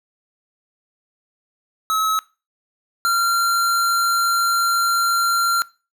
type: tone pair in turn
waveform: square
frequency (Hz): 1289 / 1377.1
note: E6 / F6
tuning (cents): -39 / -25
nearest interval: minor second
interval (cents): 114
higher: second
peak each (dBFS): -18 / -16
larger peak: second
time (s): 1.9-2.19 / 3.05-5.62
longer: second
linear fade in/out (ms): 0
effects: noise-tail reverb RT60 0.3 s tail -20 dB re dry